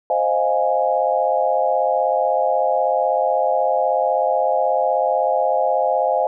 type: chord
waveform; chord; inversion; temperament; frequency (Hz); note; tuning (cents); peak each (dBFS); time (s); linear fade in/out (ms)
sine; F minor seventh; second; equal; 523.3 / 622.3 / 698.5 / 830.6; C5 / Eb5 / F5 / Ab5; 0 / 0 / 0 / 0; -21; 0.1-6.27; 2
effects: none